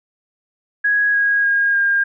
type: tone with pitch steps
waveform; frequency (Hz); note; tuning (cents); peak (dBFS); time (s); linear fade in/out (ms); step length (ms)
sine; 1661.2 / 1644 / 1627 / 1610.2; G#6 / G#6 / G#6 / G6; 0 / -18 / -36 / +46; -13; 0.84-2.04; 10; 300
effects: none